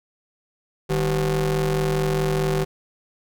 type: ring-modulated tone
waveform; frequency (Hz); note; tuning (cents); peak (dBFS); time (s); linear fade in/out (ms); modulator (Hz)
35% pulse; 116.54; A#2; 0; -15; 0.89-2.65; 20; 269
effects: none